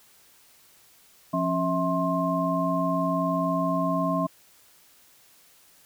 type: tone cluster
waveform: sine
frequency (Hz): 173.6 / 272.6 / 649 / 1059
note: F3 / C#4 / E5 / C6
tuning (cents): -10 / -29 / -27 / +21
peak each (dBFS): -28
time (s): 1.33-4.27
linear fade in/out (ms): 10
effects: white hiss -57 dBFS RMS until 5.85 s